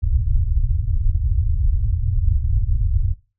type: low-pass noise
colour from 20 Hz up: pink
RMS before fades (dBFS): -18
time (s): 0.02-3.14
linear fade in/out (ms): 20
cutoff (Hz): 110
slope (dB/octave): 48
effects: noise-tail reverb RT60 0.3 s tail -17 dB re dry